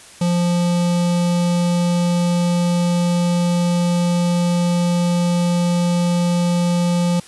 square tone with notch filter, 174.61 Hz, F3, in tune, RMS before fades -17 dBFS, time 0.21-7.2 s, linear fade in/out 5 ms, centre 1700 Hz, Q 1.2, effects white hiss -42 dBFS RMS until 7.27 s + resampled to 24000 Hz

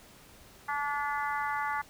harmonic tone, 288.7 Hz, D4, 30 cents flat, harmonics 3 / 4 / 5 / 6 / 7, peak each -33 / -35 / -37 / -39 / -40 dBFS, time 0.68-1.82 s, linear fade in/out 10 ms, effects pink hiss -55 dBFS RMS until 1.89 s

